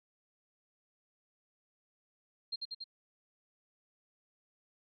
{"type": "tone with echo", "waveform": "sine", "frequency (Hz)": 4195, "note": "C8", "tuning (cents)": 4, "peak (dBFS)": -34, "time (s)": [2.52, 2.56], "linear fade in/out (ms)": 10, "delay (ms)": 94, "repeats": 3, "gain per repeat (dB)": -2, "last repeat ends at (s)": 2.842, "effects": []}